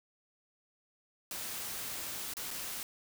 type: noise with dropouts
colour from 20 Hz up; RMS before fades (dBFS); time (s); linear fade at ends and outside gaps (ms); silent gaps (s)
white; -40; 1.31-2.83; 1; 2.337-2.368 / 2.506-2.511
effects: none